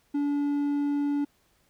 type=tone; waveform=triangle; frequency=287.5 Hz; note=D4; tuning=37 cents flat; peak=-22 dBFS; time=0.14-1.25 s; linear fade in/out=10 ms; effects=pink hiss -67 dBFS RMS until 1.69 s